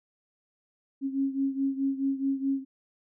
sine beating tone pair, 271 / 275.7 Hz, C#4 / C#4, -39 / -9 cents, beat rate 4.7 Hz, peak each -27 / -31 dBFS, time 1.01-2.65 s, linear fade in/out 50 ms, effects none

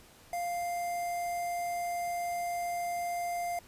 square tone with notch filter, 698.5 Hz, F5, in tune, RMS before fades -34 dBFS, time 0.33-3.59 s, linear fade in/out 2 ms, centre 3600 Hz, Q 0.99, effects pink hiss -57 dBFS RMS until 3.67 s + resampled to 32000 Hz

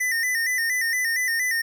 square tone with vibrato, 1916 Hz, A#6, 47 cents sharp, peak -22 dBFS, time 0-1.62 s, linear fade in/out 10 ms, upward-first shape square, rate 4.3 Hz, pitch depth 75 cents each way, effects none

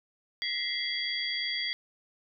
sine tone cluster, 1932 / 2075 / 3333 / 4661 Hz, B6 / C7 / G#7 / D8, -39 / -15 / +5 / -14 cents, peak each -38 / -36 / -33 / -35 dBFS, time 0.42-1.73 s, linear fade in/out 0 ms, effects none

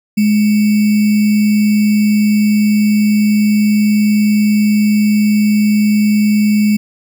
sine tone with sample-and-hold, 210.2 Hz, G#3, 21 cents sharp, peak -8 dBFS, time 0.17-6.77 s, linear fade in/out 10 ms, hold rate 2450 Hz, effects none

